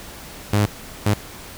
sawtooth tone bursts at uneven times, 103.6 Hz, G#2, 4 cents flat, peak -11 dBFS, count 2, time 0.53-0.66 / 1.06-1.14 s, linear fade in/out 5 ms, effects pink hiss -38 dBFS RMS until 1.57 s

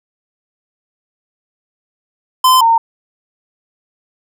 square / sine tone pair in turn, 1028 / 915 Hz, C6 / A#5, -31 / -32 cents, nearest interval major second, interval 201 cents, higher first, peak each -7 dBFS, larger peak neither, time 2.44-2.61 / 2.61-2.78 s, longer neither, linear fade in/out 5 ms, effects none

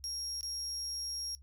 35% pulse tone with dropouts, 5588 Hz, F8, in tune, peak -34 dBFS, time 0.04-1.35 s, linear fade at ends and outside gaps 0 ms, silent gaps 0.409-0.43 s, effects noise-tail reverb RT60 0.1 s tail -18 dB re dry + added 68 Hz sine -53 dBFS peak until 1.42 s

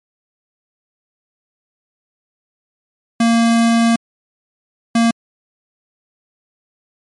square tone pair in turn, 230.9 / 230.9 Hz, A#3 / A#3, -16 / -16 cents, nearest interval unison, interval 0 cents, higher neither, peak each -11 dBFS, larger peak neither, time 3.2-3.96 / 4.95-5.11 s, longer first, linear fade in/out 5 ms, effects MP3 48 kbps

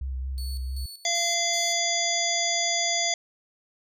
sine tone with vibrato, 65.41 Hz, C2, in tune, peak -28 dBFS, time 0.01-0.86 s, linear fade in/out 5 ms, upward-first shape sine, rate 4.4 Hz, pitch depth 32 cents each way
sawtooth tone with tremolo, 4435 Hz, C#8, in tune, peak -36 dBFS, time 0.38-1.79 s, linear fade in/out 0 ms, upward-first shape square, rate 2.6 Hz, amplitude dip 70%
harmonic tone, 686 Hz, F5, 31 cents flat, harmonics 1 / 3 / 5 / 7 / 9 / 10, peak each -30 / -30 / -30 / -30 / -30 / -30 dBFS, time 1.05-3.14 s, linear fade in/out 2 ms
effects none

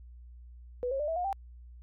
sine tone with pitch steps, 493.9 / 541.7 / 594.2 / 651.7 / 714.8 / 784 Hz, B4 / C#5 / D5 / E5 / F5 / G5, 0 / -40 / +20 / -20 / +40 / 0 cents, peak -29 dBFS, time 0.83-1.328 s, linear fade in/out 0 ms, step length 83 ms, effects added 60 Hz sine -47 dBFS peak until 1.82 s

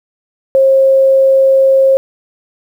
sine tone, 536 Hz, C5, 42 cents sharp, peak -5 dBFS, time 0.55-1.97 s, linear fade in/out 0 ms, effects 7-bit

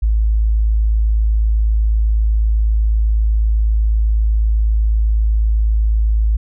sine tone, 54 Hz, A1, 32 cents flat, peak -11 dBFS, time 0.02-6.37 s, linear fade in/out 10 ms, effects none

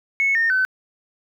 sine tone with pitch steps, 2200 / 1828.7 / 1520.1 Hz, C#7 / A#6 / F#6, -14 / -34 / +46 cents, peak -15 dBFS, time 0.2-0.65 s, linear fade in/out 0 ms, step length 150 ms, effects tanh soft clip ceiling -11 dBFS + 9-bit

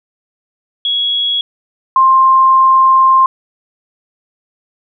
sine tone pair in turn, 3337 / 1054.7 Hz, G#7 / C6, +8 / +14 cents, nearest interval octave + minor sixth, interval 1994 cents, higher first, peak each -12 / -5 dBFS, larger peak second, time 0.85-1.41 / 1.96-3.26 s, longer second, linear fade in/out 2 ms, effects none

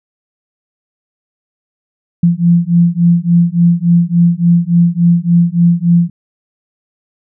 sine beating tone pair, 170 / 173.5 Hz, F3 / F3, -46 / -11 cents, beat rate 3.5 Hz, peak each -10 dBFS, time 2.23-6.1 s, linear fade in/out 5 ms, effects none

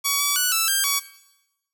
5% pulse tone with pitch steps, 1128 / 1144 / 1478 / 1322 / 1593 / 1129 Hz, C#6 / D6 / F#6 / E6 / G6 / C#6, +30 / -46 / -2 / +5 / +27 / +31 cents, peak -8 dBFS, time 0.04-1 s, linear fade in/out 20 ms, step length 160 ms, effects noise-tail reverb RT60 0.9 s tail -17 dB re dry

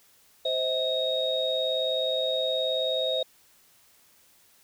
sine tone cluster, 520 / 639 / 3750 Hz, C5 / D#5 / A#7, -11 / +46 / +10 cents, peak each -28 / -29 / -28 dBFS, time 0.45-3.23 s, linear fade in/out 5 ms, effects tanh soft clip ceiling -15 dBFS + white hiss -60 dBFS RMS until 4.63 s

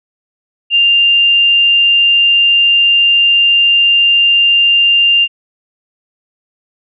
sine tone, 2794 Hz, F7, in tune, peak -6 dBFS, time 0.7-5.28 s, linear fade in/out 50 ms, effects none

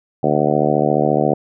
harmonic tone, 74.4 Hz, D2, 23 cents sharp, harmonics 2 / 3 / 4 / 5 / 6 / 7 / 8 / 9 / 10, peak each -22 / -22 / -22 / -22 / -22 / -22 / -22 / -22 / -22 dBFS, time 0.23-1.34 s, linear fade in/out 5 ms, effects none

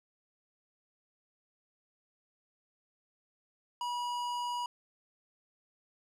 sine tone with tanh clipping, 969 Hz, B5, 33 cents flat, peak -35 dBFS, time 3.81-4.66 s, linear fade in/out 2 ms, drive 16 dB, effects none

